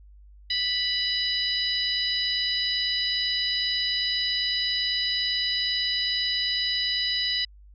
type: harmonic tone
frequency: 987.8 Hz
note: B5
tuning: in tune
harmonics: 2 / 3 / 4 / 5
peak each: -32 / -30 / -27 / -29 dBFS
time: 0.5-7.45 s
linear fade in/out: 5 ms
effects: added 50 Hz sine -47 dBFS peak until 7.74 s